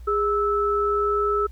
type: tone pair together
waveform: sine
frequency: 410.7 / 1309.9 Hz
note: G#4 / E6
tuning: -19 / -11 cents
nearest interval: octave + minor sixth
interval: 2008 cents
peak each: -22 / -22 dBFS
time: 0.07-1.47 s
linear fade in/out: 10 ms
effects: added 60 Hz sine -37 dBFS peak until 1.51 s + pink hiss -60 dBFS RMS until 1.51 s